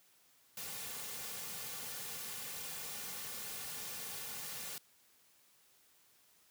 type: noise with comb filter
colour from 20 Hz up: white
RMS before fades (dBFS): -44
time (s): 0.57-4.78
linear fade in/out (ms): 2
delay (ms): 3.1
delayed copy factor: -0.7
effects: white hiss -68 dBFS RMS until 6.5 s + high-pass 80 Hz 12 dB/octave